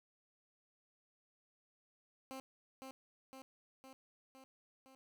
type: tone with echo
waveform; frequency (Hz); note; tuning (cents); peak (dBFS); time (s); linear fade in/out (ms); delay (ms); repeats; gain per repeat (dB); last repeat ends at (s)
15% pulse; 264.6; C4; +20; -39; 2.31-2.4; 0; 510; 5; -3; 4.95
effects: none

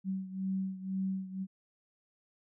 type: beating tone pair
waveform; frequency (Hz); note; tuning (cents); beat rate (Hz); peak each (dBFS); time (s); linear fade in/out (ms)
sine; 190 / 192; F#3 / G3; +46 / -36; 2; -34 / -38; 0.04-1.47; 50
effects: none

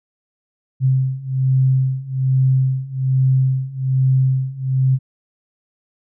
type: beating tone pair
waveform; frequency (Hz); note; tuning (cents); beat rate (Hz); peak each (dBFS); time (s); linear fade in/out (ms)
sine; 130.81 / 132.01; C3 / C3; 0 / +16; 1.2; -18 / -16; 0.8-4.99; 50
effects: none

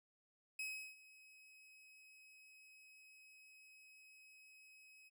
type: tone with ADSR envelope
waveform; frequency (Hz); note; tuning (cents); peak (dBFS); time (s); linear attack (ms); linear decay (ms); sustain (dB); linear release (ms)
40% pulse; 2549; D#7; +41; -40; 0.59-5.1; 4; 360; -20; 27
effects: none

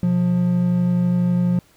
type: tone pair together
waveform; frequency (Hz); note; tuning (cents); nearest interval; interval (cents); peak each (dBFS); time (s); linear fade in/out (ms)
triangle; 125.21 / 177.3; B2 / F3; +24 / +26; tritone; 602; -22 / -14; 0.03-1.59; 2
effects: pink hiss -55 dBFS RMS until 1.76 s

